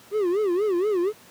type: tone with vibrato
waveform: triangle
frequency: 385.9 Hz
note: G4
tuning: 27 cents flat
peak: -18 dBFS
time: 0.11-1.13 s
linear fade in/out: 50 ms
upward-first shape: sine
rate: 4.2 Hz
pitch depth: 200 cents each way
effects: pink hiss -50 dBFS RMS until 1.3 s + high-pass 150 Hz 12 dB/octave